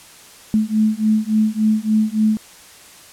sine beating tone pair, 214.7 / 218.2 Hz, A3 / A3, -42 / -14 cents, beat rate 3.5 Hz, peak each -17 dBFS, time 0.54-2.37 s, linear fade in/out 0 ms, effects white hiss -43 dBFS RMS until 3.12 s + low-pass 11000 Hz 12 dB/octave

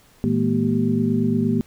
sine tone cluster, 112.2 / 160.9 / 209.7 / 238.3 / 387.6 Hz, A2 / E3 / G#3 / A#3 / G4, +34 / -42 / +17 / +38 / -20 cents, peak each -26 / -26 / -23 / -20 / -27 dBFS, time 0.24-1.61 s, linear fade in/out 0 ms, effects pink hiss -54 dBFS RMS until 1.66 s

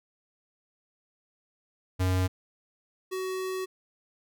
square tone pair in turn, 92.5 / 374.8 Hz, F#2 / F#4, 0 / +22 cents, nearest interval 2 octaves, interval 2422 cents, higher second, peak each -24 / -31 dBFS, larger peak first, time 1.99-2.28 / 3.11-3.66 s, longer second, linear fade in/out 20 ms, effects none

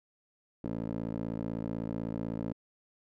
15% pulse tone with band-pass filter, 56 Hz, A1, 31 cents sharp, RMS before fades -36 dBFS, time 0.64-2.53 s, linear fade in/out 5 ms, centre 320 Hz, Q 1.7, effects none

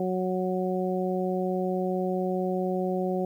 harmonic tone, 184.5 Hz, F#3, 5 cents flat, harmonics 1 / 2 / 3 / 4, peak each -29 / -29 / -32 / -34 dBFS, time 0-3.25 s, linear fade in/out 2 ms, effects 10-bit

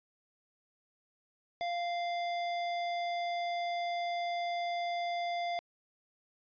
square tone, 695 Hz, F5, 9 cents flat, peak -33 dBFS, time 1.61-5.59 s, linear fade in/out 0 ms, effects resampled to 11025 Hz

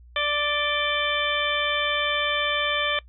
harmonic tone with a mistuned harmonic, 587.3 Hz, D5, in tune, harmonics 1 / 2 / 3 / 4 / 5 / 6, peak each -29 / -29 / -29 / -29 / -29 / -29 dBFS, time 0.16-2.99 s, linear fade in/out 2 ms, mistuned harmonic 5, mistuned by +80 cents, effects noise-tail reverb RT60 0.1 s tail -22 dB re dry + added 60 Hz sine -46 dBFS peak until 3.08 s

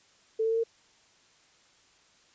sine tone with pitch steps, 443.2 / 448.1 / 453 / 458 Hz, A4 / A4 / A#4 / A#4, +13 / +32 / -50 / -31 cents, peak -24 dBFS, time 0.39-0.638 s, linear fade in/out 10 ms, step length 62 ms, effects white hiss -62 dBFS RMS until 2.34 s + resampled to 16000 Hz

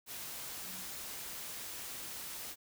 sine tone in noise, 187.1 Hz, F#3, 20 cents sharp, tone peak -54 dBFS, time 0.63-0.87 s, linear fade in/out 50 ms, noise white, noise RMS -44 dBFS, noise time 0.06-2.56 s, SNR -13 dB, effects none

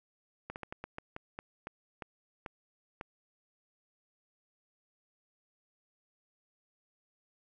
slowing click train, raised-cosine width 0.5 ms, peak -25 dBFS, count 12, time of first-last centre 0.5-3.011 s, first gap 59 ms, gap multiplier 1.25, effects none

